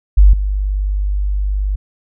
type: tone with level steps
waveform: sine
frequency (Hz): 49.53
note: G1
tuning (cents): +19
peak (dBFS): -3 / -14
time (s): 0.17-1.76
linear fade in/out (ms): 10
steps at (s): 0.33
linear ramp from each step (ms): 5
effects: none